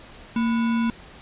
sine tone with sample-and-hold, 229.9 Hz, A#3, 24 cents flat, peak -19 dBFS, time 0.36-0.9 s, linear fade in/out 2 ms, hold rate 1225 Hz, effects pink hiss -45 dBFS RMS until 1.21 s + resampled to 8000 Hz

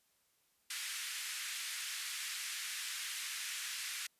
pink band-pass noise, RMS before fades -42 dBFS, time 0.7-4.07 s, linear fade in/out 5 ms, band 1700 to 12000 Hz, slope 24 dB/octave, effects white hiss -75 dBFS RMS until 4.19 s + resampled to 32000 Hz

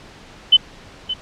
sine tone with echo, 3031 Hz, F#7, 41 cents sharp, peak -5 dBFS, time 0.52-0.57 s, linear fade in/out 10 ms, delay 570 ms, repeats 1, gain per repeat -14 dB, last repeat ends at 1.14 s, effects pink hiss -42 dBFS RMS until 1.21 s + low-pass 5000 Hz 12 dB/octave

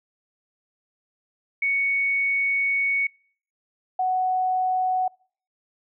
sine tone pair in turn, 2225 / 742.5 Hz, C#7 / F#5, +6 / +6 cents, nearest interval octave + perfect fifth, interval 1900 cents, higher first, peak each -20 dBFS, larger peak neither, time 1.62-3.07 / 3.99-5.08 s, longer first, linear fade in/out 5 ms, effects noise-tail reverb RT60 0.5 s tail -26 dB re dry

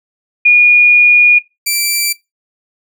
sine / 10% pulse tone pair in turn, 2440 / 2339 Hz, D#7 / D7, -34 / -8 cents, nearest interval minor second, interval 74 cents, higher first, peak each -3 / -4 dBFS, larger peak first, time 0.45-1.39 / 1.66-2.13 s, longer first, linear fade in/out 10 ms, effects noise-tail reverb RT60 0.2 s tail -19 dB re dry

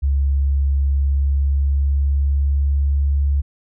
sine tone with pitch glide, 69.3 to 70.47 Hz, C#2 to C#2, 0 to +29 cents, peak -14 dBFS, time 0.02-3.42 s, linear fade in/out 20 ms, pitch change +29 cents, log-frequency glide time 0.92-3.28 s, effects none

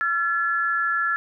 sine tone pair together, 1360.4 / 1714 Hz, F6 / A6, -46 / -46 cents, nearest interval major third, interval 400 cents, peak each -23 dBFS, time 0.01-1.16 s, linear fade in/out 0 ms, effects none

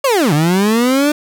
30% pulse linear two-way sweep, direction down then up, 574 to 142.3 to 301.9 Hz, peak -8 dBFS, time 0.04-1.12 s, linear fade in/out 5 ms, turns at 0.33 s, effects none

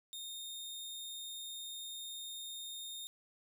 sawtooth tone, 3669 Hz, A#7, 28 cents flat, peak -40 dBFS, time 0.13-3.07 s, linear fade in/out 0 ms, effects none

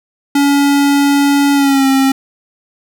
square tone with pitch glide, 282.8 to 268.9 Hz, C#4 to C4, +35 to +47 cents, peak -9 dBFS, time 0.35-2.12 s, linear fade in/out 5 ms, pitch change -88 cents, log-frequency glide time 1.54-1.87 s, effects none

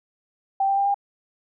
sine tone with pitch steps, 781 / 788.3 / 795.6 / 803 Hz, G5 / G5 / G5 / G5, -7 / +9 / +25 / +41 cents, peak -18 dBFS, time 0.6-0.944 s, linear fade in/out 5 ms, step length 86 ms, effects none

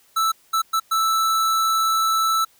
square tone bursts at uneven times, 1318.5 Hz, E6, in tune, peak -18 dBFS, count 4, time 0.16-0.32 / 0.53-0.62 / 0.73-0.8 / 0.91-2.45 s, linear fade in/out 10 ms, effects white hiss -57 dBFS RMS until 2.59 s

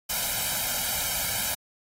white noise with comb filter, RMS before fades -28 dBFS, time 0.09-1.55 s, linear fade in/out 10 ms, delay 1.3 ms, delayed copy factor +0.9, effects AAC 48 kbps

